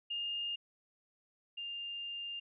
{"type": "tone pair in turn", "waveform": "sine", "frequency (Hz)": [2824, 2803], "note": ["F7", "F7"], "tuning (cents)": [19, 6], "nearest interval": "unison", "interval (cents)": 13, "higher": "first", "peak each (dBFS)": [-35, -39], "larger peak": "first", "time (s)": [[0.1, 0.56], [1.57, 2.4]], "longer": "second", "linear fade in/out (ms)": 10, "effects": []}